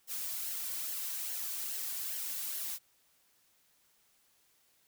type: noise with flanger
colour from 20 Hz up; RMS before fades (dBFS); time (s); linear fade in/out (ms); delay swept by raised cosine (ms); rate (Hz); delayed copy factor
blue; -38; 0.07-2.79; 50; 0.82 to 2.42; 2.4; -0.5
effects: white hiss -70 dBFS RMS until 4.87 s